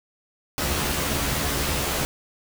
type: noise with comb filter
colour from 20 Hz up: pink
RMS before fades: -25 dBFS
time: 0.58-2.05 s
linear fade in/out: 0 ms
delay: 14 ms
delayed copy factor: +0.9
effects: none